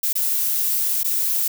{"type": "noise with dropouts", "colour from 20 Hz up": "violet", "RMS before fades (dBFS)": -21, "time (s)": [0.03, 1.48], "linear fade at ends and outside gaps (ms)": 5, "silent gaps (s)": [[0.13, 0.153], [1.033, 1.044]], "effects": []}